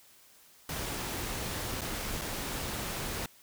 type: noise with dropouts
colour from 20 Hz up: pink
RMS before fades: -36 dBFS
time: 0.69-3.26 s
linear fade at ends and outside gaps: 2 ms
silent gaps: 1.81-1.816 / 2.213-2.217 s
effects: white hiss -59 dBFS RMS until 3.42 s